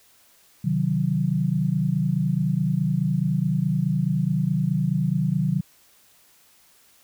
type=chord; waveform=sine; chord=C diminished; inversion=none; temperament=equal; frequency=130.81 / 155.56 / 185 Hz; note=C3 / Eb3 / Gb3; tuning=0 / 0 / 0 cents; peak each=-26 / -23 / -24 dBFS; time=0.64-5.61 s; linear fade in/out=10 ms; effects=white hiss -57 dBFS RMS until 7.03 s